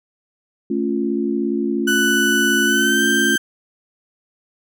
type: chord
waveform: sine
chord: A augmented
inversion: none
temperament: equal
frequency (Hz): 220 / 277.2 / 349.2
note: A3 / C#4 / E#4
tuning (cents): 0 / 0 / 0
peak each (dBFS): -22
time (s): 0.7-3.36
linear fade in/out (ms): 5
type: tone with pitch glide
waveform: 35% pulse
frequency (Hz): 1489 to 1569.4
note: F#6 to G6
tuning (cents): +11 to +2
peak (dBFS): -14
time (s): 1.87-3.38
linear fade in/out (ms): 10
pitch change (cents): +91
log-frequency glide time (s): 2.65-3.04
effects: none